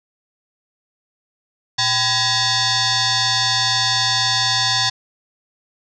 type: tone with frequency modulation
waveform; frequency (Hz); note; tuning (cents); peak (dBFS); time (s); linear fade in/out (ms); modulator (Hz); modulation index
sine; 116.54; A#2; 0; -15; 1.78-4.9; 10; 894; 6.1
effects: none